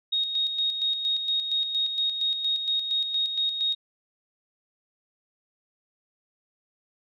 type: tone with tremolo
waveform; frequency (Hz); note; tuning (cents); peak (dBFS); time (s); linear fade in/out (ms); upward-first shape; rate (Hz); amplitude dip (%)
sine; 3739; A#7; +4; -22; 0.12-3.75; 10; square; 4.3; 50
effects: none